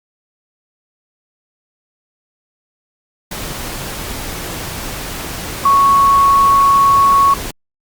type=tone in noise; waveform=sine; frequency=1108.7 Hz; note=C#6; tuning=in tune; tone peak=-7 dBFS; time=5.65-7.34 s; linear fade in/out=5 ms; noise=pink; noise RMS=-25 dBFS; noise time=3.31-7.51 s; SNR=+15 dB; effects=Opus 48 kbps